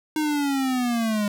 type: linear sweep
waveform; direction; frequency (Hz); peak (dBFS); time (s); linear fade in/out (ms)
square; down; 311.1 to 203.1; -22; 0.16-1.28; 2
effects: none